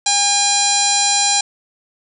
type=harmonic tone; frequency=810 Hz; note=G#5; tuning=43 cents flat; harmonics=1 / 2 / 3 / 4 / 5 / 6 / 7 / 8 / 9 / 10; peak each=-20 / -29 / -25 / -27 / -20 / -25 / -22 / -29 / -19 / -21 dBFS; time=0.06-1.41 s; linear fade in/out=5 ms; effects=none